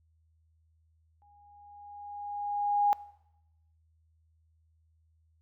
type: tone with exponential growth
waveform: sine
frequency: 820 Hz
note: G#5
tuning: 22 cents flat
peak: -20 dBFS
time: 1.22-2.93 s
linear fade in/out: 0 ms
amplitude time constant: 370 ms
effects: noise-tail reverb RT60 0.9 s tail -21 dB re dry + added 80 Hz sine -65 dBFS peak until 5.41 s

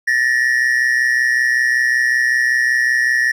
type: tone pair together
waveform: triangle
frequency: 1765 / 1890.3 Hz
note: A6 / A#6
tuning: +5 / +24 cents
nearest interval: minor second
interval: 119 cents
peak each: -14 dBFS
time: 0.07-3.32 s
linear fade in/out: 10 ms
effects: none

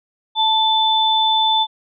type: tone pair together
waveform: sine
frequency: 880 / 3520 Hz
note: A5 / A7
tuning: 0 / 0 cents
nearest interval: 2 octaves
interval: 2400 cents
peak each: -16 / -16 dBFS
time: 0.35-1.67 s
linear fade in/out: 50 ms
effects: none

